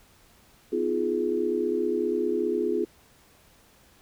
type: chord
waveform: sine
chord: F half-diminished seventh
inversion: second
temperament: just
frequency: 251.4 / 314.3 / 349.2 / 419.1 Hz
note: Cb4 / Eb4 / F4 / Ab4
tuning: +31 / +18 / 0 / +16 cents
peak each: -32 / -33 / -27 / -27 dBFS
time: 0.72-2.85 s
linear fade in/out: 10 ms
effects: pink hiss -58 dBFS RMS until 4.01 s